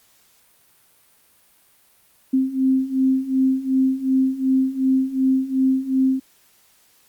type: beating tone pair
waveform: sine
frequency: 261.6 / 264.3 Hz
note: C4 / C4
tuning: 0 / +18 cents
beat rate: 2.7 Hz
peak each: -21 / -18 dBFS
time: 2.33-6.2 s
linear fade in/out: 10 ms
effects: white hiss -57 dBFS RMS until 7.08 s + Opus 48 kbps